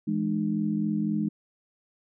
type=tone cluster; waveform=sine; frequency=166.1 / 210 / 304.1 Hz; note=E3 / G#3 / D#4; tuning=+13 / +19 / -40 cents; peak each=-31 / -26 / -31 dBFS; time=0.07-1.29 s; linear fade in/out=10 ms; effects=none